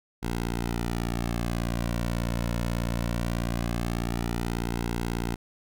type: tone with flanger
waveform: sawtooth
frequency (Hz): 58.3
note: A#1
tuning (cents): +1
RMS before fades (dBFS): -29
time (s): 0.22-5.36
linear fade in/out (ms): 20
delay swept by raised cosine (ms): 1.7 to 2.52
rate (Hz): 0.21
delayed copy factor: -0.8
effects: none